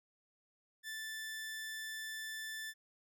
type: tone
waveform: sawtooth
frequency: 1760 Hz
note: A6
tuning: in tune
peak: -38 dBFS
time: 0.83-2.74 s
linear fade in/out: 50 ms
effects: none